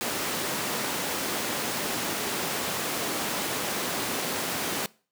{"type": "high-pass noise", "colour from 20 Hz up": "pink", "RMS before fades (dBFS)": -30, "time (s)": [0.01, 4.86], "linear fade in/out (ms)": 0, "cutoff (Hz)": 220, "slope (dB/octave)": 12, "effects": ["noise-tail reverb RT60 0.4 s tail -23 dB re dry"]}